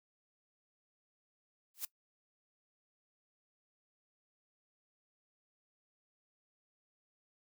blue noise with exponential growth, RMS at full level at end -33 dBFS, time 1.74-1.85 s, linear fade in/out 5 ms, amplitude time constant 22 ms, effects noise-tail reverb RT60 0.1 s tail -20 dB re dry

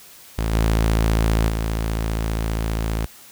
sawtooth tone with level steps, 55 Hz, A1, in tune, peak -16 / -12 / -17 dBFS, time 0.38-3.06 s, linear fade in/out 5 ms, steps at 0.53 / 1.48 s, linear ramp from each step 10 ms, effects white hiss -45 dBFS RMS until 3.31 s

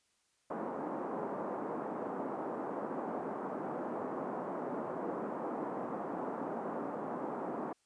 pink band-pass noise, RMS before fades -39 dBFS, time 0.5-7.73 s, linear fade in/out 5 ms, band 220 to 1100 Hz, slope 24 dB/octave, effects white hiss -75 dBFS RMS until 7.85 s + resampled to 22050 Hz

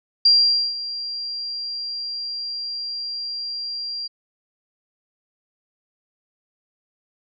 sine tone with ADSR envelope, 4756 Hz, D8, 21 cents sharp, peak -10 dBFS, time 0.25-4.08 s, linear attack 7 ms, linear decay 480 ms, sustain -16 dB, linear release 17 ms, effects none

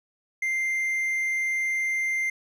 triangle tone, 2093 Hz, C7, in tune, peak -22 dBFS, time 0.42-2.3 s, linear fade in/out 5 ms, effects none

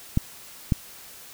clicks, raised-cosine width 5 ms, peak -7 dBFS, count 2, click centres 0.174 / 0.722 s, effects white hiss -45 dBFS RMS until 1.33 s

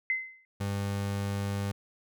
sine tone with exponential decay, 2057 Hz, C7, 30 cents flat, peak -23 dBFS, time 0.1-0.45 s, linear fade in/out 1 ms, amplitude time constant 75 ms
30% pulse tone, 100 Hz, G2, 35 cents sharp, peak -27 dBFS, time 0.6-1.72 s, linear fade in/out 10 ms
effects none

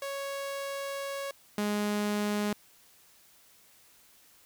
sawtooth tone pair in turn, 554.4 / 207.7 Hz, C#5 / G#3, 0 / 0 cents, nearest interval octave + perfect fourth, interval 1700 cents, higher first, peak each -30 / -24 dBFS, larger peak second, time 0.02-1.31 / 1.58-2.53 s, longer first, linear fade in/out 2 ms, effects white hiss -60 dBFS RMS until 4.45 s

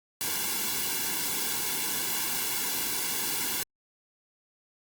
white noise with comb filter, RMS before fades -30 dBFS, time 0.21-3.63 s, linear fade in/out 0 ms, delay 1.6 ms, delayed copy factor -0.95, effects Opus 48 kbps

